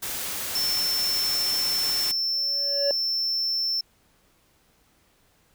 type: noise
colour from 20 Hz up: white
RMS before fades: -31 dBFS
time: 0.02-2.12 s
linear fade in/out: 10 ms
type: tone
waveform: triangle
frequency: 5360 Hz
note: E8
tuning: 28 cents sharp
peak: -22 dBFS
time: 0.55-3.81 s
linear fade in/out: 5 ms
type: tone with exponential growth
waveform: triangle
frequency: 565 Hz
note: C#5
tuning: 33 cents sharp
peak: -18 dBFS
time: 2.31-2.91 s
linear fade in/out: 1 ms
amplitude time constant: 130 ms
effects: pink hiss -63 dBFS RMS until 5.54 s